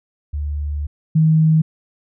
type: tone pair in turn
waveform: sine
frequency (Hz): 73.42 / 158.11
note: D2 / D#3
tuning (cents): 0 / +28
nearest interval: octave + minor second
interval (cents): 1328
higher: second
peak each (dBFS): -20 / -10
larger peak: second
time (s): 0.33-0.87 / 1.15-1.62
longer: first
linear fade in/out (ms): 10
effects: none